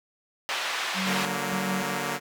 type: band-pass noise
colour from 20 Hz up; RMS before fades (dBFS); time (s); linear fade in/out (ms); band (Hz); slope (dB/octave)
white; -30; 0.49-1.25; 0; 700 to 3000; 12
type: tone with tremolo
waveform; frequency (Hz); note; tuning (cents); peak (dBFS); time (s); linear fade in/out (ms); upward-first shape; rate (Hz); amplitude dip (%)
triangle; 189.7; F#3; +43; -27; 0.94-1.98; 50; square; 1.7; 60
type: chord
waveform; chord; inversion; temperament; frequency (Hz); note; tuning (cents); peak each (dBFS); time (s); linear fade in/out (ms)
5% pulse; D augmented; none; equal with one note detuned; 144.98 / 185 / 233.1; D3 / F#3 / A#3; -22 / 0 / 0; -21 / -22 / -20; 1.04-2.2; 50
effects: none